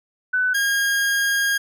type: tone pair in turn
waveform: sine / 40% pulse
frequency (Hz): 1500 / 1626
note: F#6 / G#6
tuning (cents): +23 / -37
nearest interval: minor second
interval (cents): 140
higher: second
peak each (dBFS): -17 / -17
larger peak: neither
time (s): 0.33-0.54 / 0.54-1.58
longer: second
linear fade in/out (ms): 10
effects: none